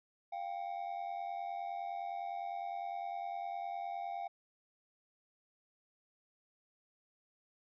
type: ring-modulated tone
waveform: triangle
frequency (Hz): 744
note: F#5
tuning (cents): +9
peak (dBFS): -33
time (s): 0.32-4.28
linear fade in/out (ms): 10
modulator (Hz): 44.9
effects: resampled to 11025 Hz